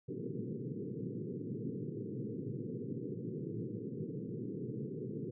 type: band-pass noise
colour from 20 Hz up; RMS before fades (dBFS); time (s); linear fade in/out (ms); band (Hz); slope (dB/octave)
pink; -41; 0.08-5.31; 10; 110 to 470; 96
effects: none